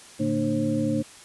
sine tone cluster, 111.2 / 144.9 / 227.4 / 299.7 / 533 Hz, A2 / D3 / A#3 / D4 / C5, +19 / -23 / -43 / +35 / +32 cents, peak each -32 / -32 / -26 / -26 / -30 dBFS, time 0.19-1.03 s, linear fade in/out 20 ms, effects white hiss -47 dBFS RMS until 1.24 s + resampled to 24000 Hz

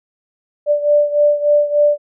sine beating tone pair, 587.3 / 590.7 Hz, D5 / D5, 0 / +10 cents, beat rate 3.4 Hz, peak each -12 / -16 dBFS, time 0.66-1.98 s, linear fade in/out 50 ms, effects none

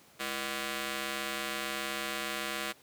5% pulse ring-modulated tone, 271.9 Hz, C#4, 33 cents flat, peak -19 dBFS, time 0.19-2.73 s, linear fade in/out 20 ms, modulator 879 Hz, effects pink hiss -59 dBFS RMS until 2.82 s + high-pass 150 Hz 12 dB/octave

